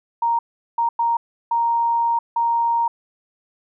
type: tone bursts at uneven times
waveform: sine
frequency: 932.3 Hz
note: A#5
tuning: in tune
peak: -16 dBFS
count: 5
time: 0.22-0.39 / 0.78-0.89 / 0.99-1.17 / 1.51-2.19 / 2.36-2.88 s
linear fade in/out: 5 ms
effects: none